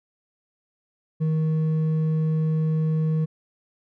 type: tone with hard clipping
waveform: sine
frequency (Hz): 157.6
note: D#3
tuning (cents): +23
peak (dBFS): -21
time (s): 1.2-3.26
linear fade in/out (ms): 20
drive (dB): 4
effects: none